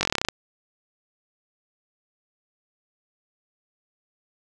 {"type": "slowing click train", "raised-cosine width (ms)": 0.2, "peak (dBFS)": -4, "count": 11, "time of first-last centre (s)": [0.01, 0.286], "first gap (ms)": 20, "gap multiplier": 1.07, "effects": []}